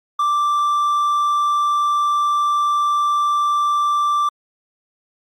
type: tone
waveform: triangle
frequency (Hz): 1174.7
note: D6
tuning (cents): 0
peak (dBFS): -13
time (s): 0.19-4.29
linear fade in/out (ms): 5
effects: Opus 48 kbps